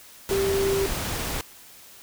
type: tone in noise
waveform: sine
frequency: 392 Hz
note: G4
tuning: in tune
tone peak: -21 dBFS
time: 0.31-0.86 s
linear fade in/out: 0 ms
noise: pink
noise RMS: -29 dBFS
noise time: 0.29-1.41 s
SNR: +5 dB
effects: white hiss -48 dBFS RMS until 2.02 s